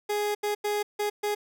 30% pulse tone bursts at uneven times, 415.3 Hz, G#4, in tune, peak -23 dBFS, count 5, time 0.09-0.35 / 0.43-0.55 / 0.64-0.83 / 0.99-1.1 / 1.23-1.35 s, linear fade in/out 10 ms, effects none

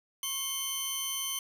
15% pulse tone pair together, 1081 / 3073 Hz, C#6 / G7, -44 / -35 cents, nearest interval octave + tritone, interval 1809 cents, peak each -35 / -25 dBFS, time 0.23-1.39 s, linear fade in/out 2 ms, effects none

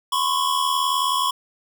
square tone cluster, 1014 / 1093 / 3330 Hz, B5 / C#6 / G#7, +45 / -25 / +4 cents, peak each -24 / -23 / -27 dBFS, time 0.12-1.31 s, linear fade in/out 5 ms, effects none

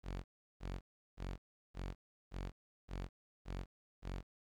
sawtooth tone bursts, 46 Hz, F#1, 9 cents flat, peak -37 dBFS, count 8, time 0.03-4.23 s, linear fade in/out 50 ms, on 210 ms, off 360 ms, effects low-pass 6000 Hz 12 dB/octave + 12-bit

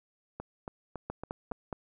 two click trains, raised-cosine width 1 ms, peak -24 / -21 dBFS, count 5 / 4, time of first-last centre 0.4-1.514 / 1.1-1.728 s, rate 3.59 / 4.78 Hz, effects none

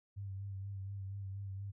sine tone with vibrato, 98 Hz, G2, in tune, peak -40 dBFS, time 0.16-1.72 s, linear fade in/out 20 ms, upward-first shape sine, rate 4.2 Hz, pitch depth 36 cents each way, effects none

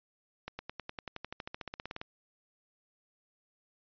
accelerating click train, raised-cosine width 0.3 ms, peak -23 dBFS, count 21, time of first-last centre 0.48-2.014 s, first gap 110 ms, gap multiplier 0.96, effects resampled to 11025 Hz

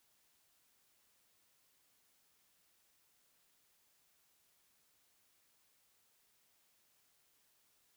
silence, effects white hiss -74 dBFS RMS until 7.96 s

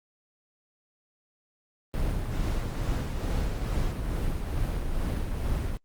brown noise with tremolo, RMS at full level -27 dBFS, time 1.94-5.77 s, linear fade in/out 0 ms, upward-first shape sine, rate 2.3 Hz, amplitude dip 35%, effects Opus 32 kbps

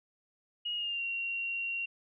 sine tone with pitch glide, 2881 to 2752 Hz, F#7 to F7, -47 to -26 cents, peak -32 dBFS, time 0.65-1.86 s, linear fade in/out 10 ms, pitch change -79 cents, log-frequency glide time 0.75-1.03 s, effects none

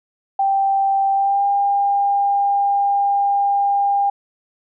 sine tone with pitch glide, 784 to 802.3 Hz, G5 to G5, 0 to +40 cents, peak -14 dBFS, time 0.39-4.1 s, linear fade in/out 5 ms, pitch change +40 cents, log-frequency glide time 1.13-1.45 s, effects none

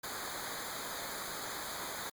pink noise with comb filter, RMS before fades -41 dBFS, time 0.03-2.1 s, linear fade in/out 10 ms, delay 0.36 ms, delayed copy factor -0.9, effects Opus 48 kbps

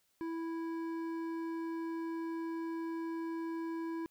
sine tone with hard clipping, 329.6 Hz, E4, in tune, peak -38 dBFS, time 0.21-4.06 s, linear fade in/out 0 ms, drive 10 dB, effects white hiss -75 dBFS RMS until 4.1 s

